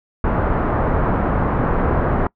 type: low-pass noise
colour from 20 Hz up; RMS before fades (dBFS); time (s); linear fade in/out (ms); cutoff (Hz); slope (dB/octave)
pink; -18; 0.24-2.27; 2; 1400; 24
effects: noise-tail reverb RT60 0.1 s tail -25 dB re dry